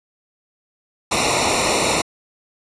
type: noise with comb filter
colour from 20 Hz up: pink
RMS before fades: -18 dBFS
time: 1.11-2.02 s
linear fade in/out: 10 ms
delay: 0.62 ms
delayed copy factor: -0.95
effects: resampled to 22050 Hz